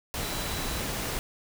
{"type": "tone in noise", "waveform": "sine", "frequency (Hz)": 3951, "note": "B7", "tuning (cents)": 0, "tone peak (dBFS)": -42, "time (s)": [0.22, 0.8], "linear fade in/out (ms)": 0, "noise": "pink", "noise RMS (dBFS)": -32, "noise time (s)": [0.14, 1.19], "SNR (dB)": -13, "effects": []}